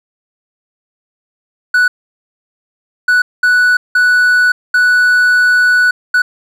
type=tone bursts at uneven times; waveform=triangle; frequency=1480 Hz; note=F#6; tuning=in tune; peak=-5 dBFS; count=6; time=1.74-1.88 / 3.08-3.22 / 3.43-3.77 / 3.95-4.52 / 4.74-5.91 / 6.14-6.22 s; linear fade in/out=5 ms; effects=none